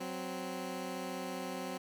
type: tone pair together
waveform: 15% pulse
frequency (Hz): 185 / 260.4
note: F#3 / C4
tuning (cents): 0 / -8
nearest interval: tritone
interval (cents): 592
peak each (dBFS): -35 / -34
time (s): 0-1.78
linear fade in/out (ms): 10
effects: none